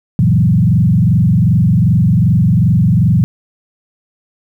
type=tone with frequency modulation; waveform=sine; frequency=142.9 Hz; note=D3; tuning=47 cents flat; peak=-7 dBFS; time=0.19-3.24 s; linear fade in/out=0 ms; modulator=22.6 Hz; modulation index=2; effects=8-bit